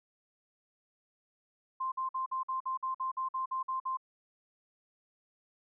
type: tone bursts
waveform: sine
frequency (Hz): 1046.5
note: C6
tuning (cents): 0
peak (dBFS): -31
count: 13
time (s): 1.8-3.972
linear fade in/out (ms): 10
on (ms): 120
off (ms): 51
effects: none